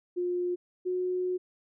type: tone pair in turn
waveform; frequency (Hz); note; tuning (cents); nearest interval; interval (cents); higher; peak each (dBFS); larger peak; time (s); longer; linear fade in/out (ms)
sine; 355.8 / 364.5; F4 / F#4; +32 / -26; unison; 42; second; -27; neither; 0.16-0.56 / 0.85-1.38; second; 20
effects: none